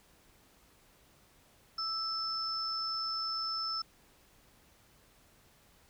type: tone pair together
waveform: sine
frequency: 1318.5 / 5271 Hz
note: E6 / E8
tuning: 0 / -1 cents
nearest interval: 2 octaves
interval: 2399 cents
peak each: -38 / -34 dBFS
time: 1.78-3.82 s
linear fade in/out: 5 ms
effects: pink hiss -64 dBFS RMS until 5.89 s